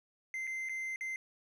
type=tone with dropouts; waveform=triangle; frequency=2078 Hz; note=C7; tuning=12 cents flat; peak=-34 dBFS; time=0.34-1.16 s; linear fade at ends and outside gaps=1 ms; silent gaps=0.47-0.474 / 0.688-0.694 / 0.96-1.009 s; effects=resampled to 32000 Hz